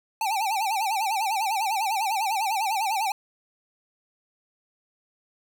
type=tone with vibrato; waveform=square; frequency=830.6 Hz; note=G#5; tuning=in tune; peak=-24 dBFS; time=0.21-3.12 s; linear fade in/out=2 ms; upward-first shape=sine; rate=10 Hz; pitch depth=160 cents each way; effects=none